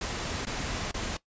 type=noise with dropouts; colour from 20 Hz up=pink; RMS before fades=-33 dBFS; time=0.01-1.17 s; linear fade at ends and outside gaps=5 ms; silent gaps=0.454-0.468 / 0.914-0.942 s; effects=noise-tail reverb RT60 0.1 s tail -17 dB re dry + resampled to 16000 Hz